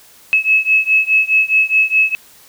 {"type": "beating tone pair", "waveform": "sine", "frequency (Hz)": [2583, 2587.8], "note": ["E7", "E7"], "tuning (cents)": [-36, -33], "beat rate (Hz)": 4.8, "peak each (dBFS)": [-13, -14], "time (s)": [0.33, 2.15], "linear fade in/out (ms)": 0, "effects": ["white hiss -45 dBFS RMS until 2.48 s"]}